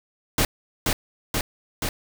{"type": "noise with echo", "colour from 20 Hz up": "pink", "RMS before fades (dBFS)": -20, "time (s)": [0.38, 0.45], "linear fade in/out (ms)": 2, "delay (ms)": 480, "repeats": 3, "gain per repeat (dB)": -2, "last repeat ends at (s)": 1.89, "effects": []}